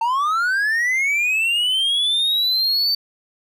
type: linear sweep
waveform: triangle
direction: up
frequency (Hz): 889 to 4585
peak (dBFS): -15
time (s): 0.01-2.95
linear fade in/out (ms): 5
effects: none